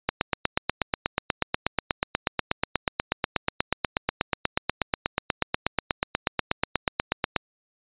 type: click train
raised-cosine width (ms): 0.3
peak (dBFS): -5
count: 61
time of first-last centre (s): 0.09-7.363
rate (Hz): 8.25
effects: resampled to 8000 Hz